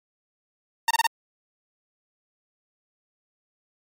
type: tone bursts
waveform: sawtooth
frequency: 915 Hz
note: A#5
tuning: 32 cents flat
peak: -14 dBFS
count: 4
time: 0.88-1.068 s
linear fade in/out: 2 ms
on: 26 ms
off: 28 ms
effects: MP3 64 kbps